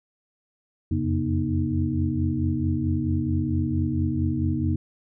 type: tone cluster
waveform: sine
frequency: 86.3 / 90.8 / 135.8 / 240.9 / 311.3 Hz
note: F2 / F#2 / C#3 / B3 / D#4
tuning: -20 / -32 / -35 / -43 / +1 cents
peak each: -28 dBFS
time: 0.91-4.76 s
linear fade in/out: 5 ms
effects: none